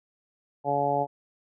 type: harmonic tone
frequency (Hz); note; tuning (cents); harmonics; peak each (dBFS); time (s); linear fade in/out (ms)
142.1; C#3; +43; 1 / 2 / 3 / 4 / 5 / 6; -35 / -35 / -32 / -29 / -27 / -28; 0.64-1.07; 50
effects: none